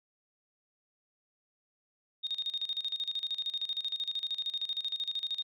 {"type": "tone with tremolo", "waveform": "sine", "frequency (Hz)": 3700, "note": "A#7", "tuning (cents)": -14, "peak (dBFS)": -30, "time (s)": [2.23, 5.43], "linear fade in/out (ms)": 20, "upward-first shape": "square", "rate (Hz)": 13, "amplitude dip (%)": 80, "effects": []}